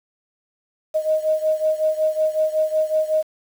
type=beating tone pair; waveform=sine; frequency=622.3 / 627.7 Hz; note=D#5 / D#5; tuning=0 / +15 cents; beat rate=5.4 Hz; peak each=-19 / -22 dBFS; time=0.94-3.23 s; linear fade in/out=20 ms; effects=7-bit